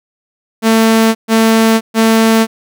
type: tone bursts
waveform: sawtooth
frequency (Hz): 223.8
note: A3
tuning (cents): +30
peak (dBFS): -3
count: 3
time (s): 0.62-2.47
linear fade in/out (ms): 50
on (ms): 530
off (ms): 130
effects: none